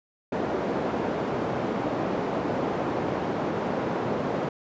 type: band-pass noise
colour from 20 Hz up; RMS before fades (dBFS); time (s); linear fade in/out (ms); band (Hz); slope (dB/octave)
white; -28; 0.32-4.49; 5; 150 to 600; 12
effects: resampled to 16000 Hz